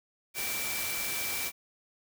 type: tone in noise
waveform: sine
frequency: 2331 Hz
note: D7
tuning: 14 cents flat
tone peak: -37 dBFS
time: 0.34-1.52 s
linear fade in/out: 50 ms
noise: white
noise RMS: -34 dBFS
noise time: 0.34-1.52 s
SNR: -6 dB
effects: none